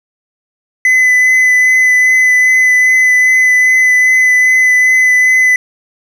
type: tone with vibrato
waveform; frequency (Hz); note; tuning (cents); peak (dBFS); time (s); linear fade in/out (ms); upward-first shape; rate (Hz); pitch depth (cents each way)
triangle; 2014; B6; +33; -4; 0.85-5.56; 2; sine; 2.5; 12
effects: none